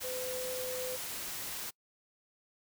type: tone in noise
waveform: sine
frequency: 508 Hz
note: B4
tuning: 49 cents sharp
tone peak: -37 dBFS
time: 0.03-0.97 s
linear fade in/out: 20 ms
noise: white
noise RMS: -40 dBFS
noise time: 0-1.71 s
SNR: 0 dB
effects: noise-tail reverb RT60 0.1 s tail -26 dB re dry